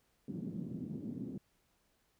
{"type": "band-pass noise", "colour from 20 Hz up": "white", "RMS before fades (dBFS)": -42, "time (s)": [0.28, 1.38], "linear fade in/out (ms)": 2, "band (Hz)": [140, 260], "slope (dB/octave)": 24, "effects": ["pink hiss -75 dBFS RMS until 2.19 s"]}